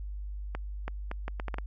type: accelerating click train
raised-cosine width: 0.5 ms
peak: -20 dBFS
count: 8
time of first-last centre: 0.55-1.584 s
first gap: 330 ms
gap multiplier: 0.71
effects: added 50 Hz sine -35 dBFS peak until 1.66 s